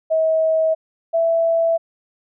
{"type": "tone pair in turn", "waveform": "sine", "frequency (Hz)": [640, 662.6], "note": ["D#5", "E5"], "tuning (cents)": [49, 9], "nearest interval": "minor second", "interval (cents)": 60, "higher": "second", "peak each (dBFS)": -14, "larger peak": "neither", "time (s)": [[0.1, 0.75], [1.13, 1.78]], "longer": "neither", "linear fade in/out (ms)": 20, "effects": []}